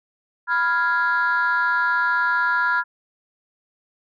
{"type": "chord", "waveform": "sine", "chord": "F diminished", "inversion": "second", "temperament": "equal", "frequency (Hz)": [987.8, 1396.9, 1661.2], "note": ["Cb6", "F6", "Ab6"], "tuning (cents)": [0, 0, 0], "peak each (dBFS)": [-22, -19, -22], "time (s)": [0.47, 2.84], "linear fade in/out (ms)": 50, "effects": ["tanh soft clip ceiling -12 dBFS"]}